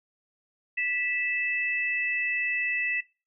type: tone pair together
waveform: sine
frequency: 1969 / 2628 Hz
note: B6 / E7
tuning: -6 / -6 cents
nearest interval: perfect fourth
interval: 500 cents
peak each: -28 dBFS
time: 0.77-3.01 s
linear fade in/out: 10 ms
effects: noise-tail reverb RT60 0.3 s tail -19 dB re dry